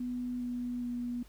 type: tone with pitch steps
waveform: sine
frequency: 246.9 / 244.6 / 242.4 Hz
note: B3 / B3 / B3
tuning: 0 / -16 / -32 cents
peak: -33 dBFS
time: 0-1.23 s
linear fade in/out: 5 ms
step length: 410 ms
effects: added 50 Hz sine -53 dBFS peak until 1.28 s + pink hiss -62 dBFS RMS until 1.28 s